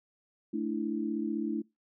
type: chord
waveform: sine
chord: A suspended fourth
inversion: none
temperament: equal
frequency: 220 / 293.7 / 329.6 Hz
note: A3 / D4 / E4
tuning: 0 / 0 / 0 cents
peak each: -34 dBFS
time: 0.53-1.62 s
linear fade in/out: 10 ms
effects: noise-tail reverb RT60 0.2 s tail -23 dB re dry